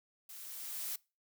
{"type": "noise with level ramp", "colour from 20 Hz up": "blue", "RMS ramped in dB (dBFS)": [-50, -38], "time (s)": [0.29, 0.96], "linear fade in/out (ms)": 5, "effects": ["noise-tail reverb RT60 0.3 s tail -24 dB re dry"]}